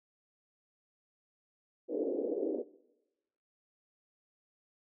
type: band-pass noise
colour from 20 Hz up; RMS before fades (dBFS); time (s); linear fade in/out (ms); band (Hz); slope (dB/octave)
white; -34; 1.88-2.64; 50; 280 to 510; 48
effects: noise-tail reverb RT60 1.0 s tail -20 dB re dry